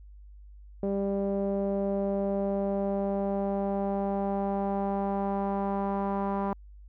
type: tone with low-pass filter sweep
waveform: sawtooth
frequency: 197.9 Hz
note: G3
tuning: 17 cents sharp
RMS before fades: -29 dBFS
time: 0.83-6.53 s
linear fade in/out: 0 ms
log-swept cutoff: 520 to 970 Hz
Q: 3.1
effects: added 50 Hz sine -46 dBFS peak until 6.88 s